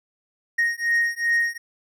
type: beating tone pair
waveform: triangle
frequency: 1864.7 / 1867.3 Hz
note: A#6 / A#6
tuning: 0 / +2 cents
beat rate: 2.6 Hz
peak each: -21 dBFS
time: 0.58-1.58 s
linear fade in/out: 10 ms
effects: none